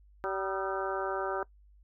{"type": "harmonic tone with a mistuned harmonic", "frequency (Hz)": 192.2, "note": "G3", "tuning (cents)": -34, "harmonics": [2, 3, 4, 5, 6, 7, 8], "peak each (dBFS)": [-35, -37, -38, -39, -40, -40, -41], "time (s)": [0.24, 1.43], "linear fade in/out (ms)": 0, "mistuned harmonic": 6, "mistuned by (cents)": 97, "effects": ["noise-tail reverb RT60 0.1 s tail -21 dB re dry", "added 50 Hz sine -56 dBFS peak until 1.83 s"]}